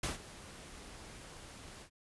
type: noise with ADSR envelope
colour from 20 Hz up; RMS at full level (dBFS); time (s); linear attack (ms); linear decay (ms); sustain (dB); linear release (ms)
pink; -34; 0.03-1.9; 5; 140; -17; 85
effects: resampled to 24000 Hz